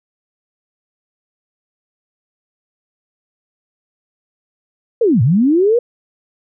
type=linear two-way sweep; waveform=sine; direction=down then up; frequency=493.9 to 104.9 to 493.9 Hz; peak=-9 dBFS; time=5.01-5.79 s; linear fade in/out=5 ms; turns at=5.22 s; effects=none